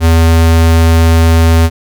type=tone; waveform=square; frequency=82.2 Hz; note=E2; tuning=4 cents flat; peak=-5 dBFS; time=0-1.7 s; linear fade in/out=50 ms; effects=none